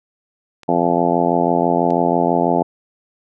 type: clicks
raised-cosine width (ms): 0.2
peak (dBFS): -22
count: 2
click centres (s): 0.633 / 1.905
type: harmonic tone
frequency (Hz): 86.1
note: F2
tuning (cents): -24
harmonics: 2 / 3 / 4 / 5 / 6 / 7 / 8 / 9 / 10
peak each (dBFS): -23 / -21 / -22 / -23 / -24 / -24 / -20 / -24 / -22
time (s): 0.68-2.63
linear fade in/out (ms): 10
effects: none